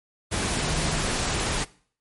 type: tone in noise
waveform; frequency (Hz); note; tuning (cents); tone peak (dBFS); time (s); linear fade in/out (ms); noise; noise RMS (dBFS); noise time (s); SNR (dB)
sine; 155.56; D#3; 0; -31; 0.62-1.04; 20; pink; -26; 0.31-1.65; -8
effects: noise-tail reverb RT60 0.5 s tail -21 dB re dry + MP3 48 kbps